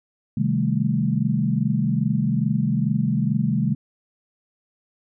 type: chord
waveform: sine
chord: A half-diminished seventh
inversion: first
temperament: equal with one note detuned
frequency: 130.81 / 155.56 / 197.59 / 220 Hz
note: C3 / Eb3 / G3 / A3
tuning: 0 / 0 / +14 / 0 cents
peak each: -24 dBFS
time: 0.37-3.75 s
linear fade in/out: 5 ms
effects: none